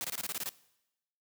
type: noise bursts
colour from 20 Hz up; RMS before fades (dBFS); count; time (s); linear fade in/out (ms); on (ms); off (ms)
white; -36; 9; 0.01-0.491; 0; 33; 23
effects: noise-tail reverb RT60 0.9 s tail -20 dB re dry + high-pass 100 Hz 12 dB/octave